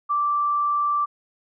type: tone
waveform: sine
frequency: 1170 Hz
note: D6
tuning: 7 cents flat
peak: -19 dBFS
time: 0.09-1.06 s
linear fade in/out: 20 ms
effects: none